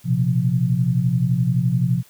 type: chord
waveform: sine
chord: Bb suspended second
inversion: none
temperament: equal with one note detuned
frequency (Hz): 119.13 / 130.81 / 174.61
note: Bb2 / C3 / F3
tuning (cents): +38 / 0 / 0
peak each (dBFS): -22 / -19 / -21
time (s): 0.04-2.03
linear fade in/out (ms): 50
effects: white hiss -52 dBFS RMS until 2.09 s